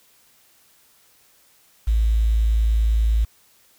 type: tone with quantisation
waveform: sine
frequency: 55 Hz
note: A1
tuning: in tune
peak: -15 dBFS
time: 1.87-3.25 s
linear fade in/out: 10 ms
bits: 7
effects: white hiss -57 dBFS RMS until 3.78 s